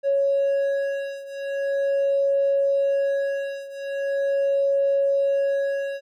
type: beating tone pair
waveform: triangle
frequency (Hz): 554.4 / 554.81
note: C#5 / C#5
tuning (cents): 0 / +1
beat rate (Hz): 0.41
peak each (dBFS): -19 / -21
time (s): 0.03-6.01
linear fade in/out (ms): 50
effects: tanh soft clip ceiling -15 dBFS